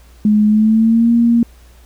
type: tone with pitch glide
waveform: sine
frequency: 211.2 to 234.3 Hz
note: G#3 to A#3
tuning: +29 to +9 cents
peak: -8 dBFS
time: 0.25-1.43 s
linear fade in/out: 2 ms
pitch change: +180 cents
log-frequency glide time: 0.47-1.11 s
effects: added 60 Hz sine -41 dBFS peak until 1.85 s + pink hiss -50 dBFS RMS until 1.85 s